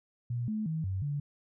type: tone with pitch steps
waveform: sine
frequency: 120.3 / 215.5 / 159.2 / 95.1 / 144.4 Hz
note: B2 / A3 / D#3 / F#2 / D3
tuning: -45 / -36 / +40 / +48 / -29 cents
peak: -30 dBFS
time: 0.3-1.2 s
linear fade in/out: 5 ms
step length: 180 ms
effects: none